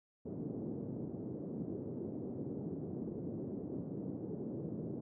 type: band-pass noise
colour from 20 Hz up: white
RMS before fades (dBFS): -42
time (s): 0.25-5.01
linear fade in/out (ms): 10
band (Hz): 110 to 380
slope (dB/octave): 24
effects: none